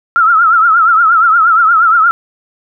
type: tone with vibrato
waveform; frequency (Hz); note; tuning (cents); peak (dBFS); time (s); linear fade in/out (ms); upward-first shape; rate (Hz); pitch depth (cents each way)
sine; 1342; E6; +31; -5; 0.16-2.11; 0; triangle; 8.5; 120
effects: none